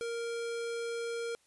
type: tone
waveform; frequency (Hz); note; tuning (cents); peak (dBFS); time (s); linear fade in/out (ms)
square; 466.2; A#4; 0; -35; 0.01-1.35; 0
effects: white hiss -69 dBFS RMS until 1.46 s + resampled to 24000 Hz